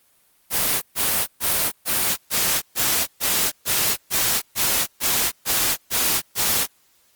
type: noise bursts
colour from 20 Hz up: white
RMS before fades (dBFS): -20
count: 14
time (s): 0.5-6.67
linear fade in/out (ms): 50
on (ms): 320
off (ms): 130
effects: white hiss -60 dBFS RMS until 7.15 s + Opus 32 kbps